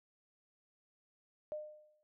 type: tone with exponential decay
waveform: sine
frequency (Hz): 607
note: D#5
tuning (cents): -43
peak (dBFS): -36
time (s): 1.52-2.03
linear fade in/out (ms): 0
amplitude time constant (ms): 110
effects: none